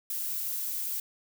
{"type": "noise", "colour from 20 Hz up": "violet", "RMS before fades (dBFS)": -33, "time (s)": [0.1, 1], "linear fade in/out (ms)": 2, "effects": []}